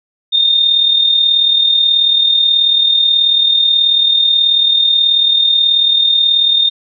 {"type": "tone with amplitude modulation", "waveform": "sine", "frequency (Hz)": 3650, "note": "A#7", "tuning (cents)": -37, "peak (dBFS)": -6, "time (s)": [0.32, 6.7], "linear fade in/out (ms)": 20, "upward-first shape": "sine", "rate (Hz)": 38.4, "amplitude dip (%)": 50, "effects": []}